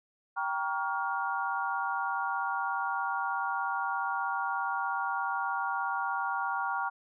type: chord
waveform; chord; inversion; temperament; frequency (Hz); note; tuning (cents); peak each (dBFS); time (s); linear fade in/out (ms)
sine; G half-diminished seventh; none; just; 784 / 940.8 / 1128.9 / 1411.2; G5 / Bb5 / Db6 / F6; 0 / +16 / +31 / +18; -35 / -34 / -36 / -34; 0.36-6.9; 20
effects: none